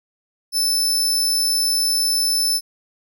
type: tone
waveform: sawtooth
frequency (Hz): 5274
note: E8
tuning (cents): 0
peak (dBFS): -14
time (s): 0.52-2.61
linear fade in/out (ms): 50
effects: none